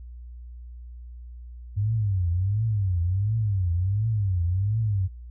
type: tone with vibrato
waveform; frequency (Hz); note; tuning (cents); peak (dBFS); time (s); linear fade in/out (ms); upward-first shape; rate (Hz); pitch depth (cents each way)
sine; 98; G2; 0; -21; 1.76-5.08; 20; triangle; 1.4; 270
effects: added 60 Hz sine -38 dBFS peak until 5.3 s